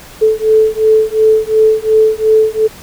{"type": "beating tone pair", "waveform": "sine", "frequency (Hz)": [435.4, 438.2], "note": ["A4", "A4"], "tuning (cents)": [-18, -7], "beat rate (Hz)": 2.8, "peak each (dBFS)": -10, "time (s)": [0.21, 2.68], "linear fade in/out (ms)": 20, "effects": ["pink hiss -35 dBFS RMS until 2.82 s"]}